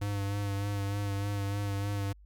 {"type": "tone with vibrato", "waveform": "square", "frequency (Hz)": 100.6, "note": "G2", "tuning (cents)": 45, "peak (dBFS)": -31, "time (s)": [0.01, 2.13], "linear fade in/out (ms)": 10, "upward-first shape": "sine", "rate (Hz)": 3.3, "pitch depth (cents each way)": 26, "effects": ["added 50 Hz sine -52 dBFS peak until 2.25 s"]}